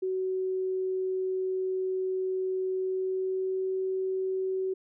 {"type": "tone with pitch glide", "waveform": "sine", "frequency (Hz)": [374.9, 377.9], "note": ["F#4", "F#4"], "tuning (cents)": [23, 37], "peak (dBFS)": -27, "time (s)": [0.02, 4.74], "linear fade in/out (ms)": 10, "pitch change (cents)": 14, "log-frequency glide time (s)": [2.71, 3.73], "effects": []}